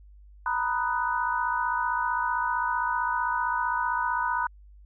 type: chord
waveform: sine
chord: B major seventh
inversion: third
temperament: equal with one note detuned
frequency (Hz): 932.3 / 987.8 / 1244.5 / 1488.6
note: A#5 / B5 / D#6 / F#6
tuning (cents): 0 / 0 / 0 / +10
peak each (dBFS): -30 / -28 / -33 / -30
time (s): 0.46-4.47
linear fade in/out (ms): 2
effects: added 50 Hz sine -48 dBFS peak until 4.85 s